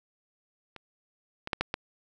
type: clicks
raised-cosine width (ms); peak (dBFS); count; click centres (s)
0.3; -27 / -19 / -11 / -10 / -13; 5; 0.763 / 1.474 / 1.532 / 1.61 / 1.741
effects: none